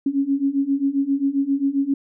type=beating tone pair; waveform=sine; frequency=272.5 / 280 Hz; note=C#4 / C#4; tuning=-29 / +18 cents; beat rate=7.5 Hz; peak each=-22 / -20 dBFS; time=0.06-1.94 s; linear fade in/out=5 ms; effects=none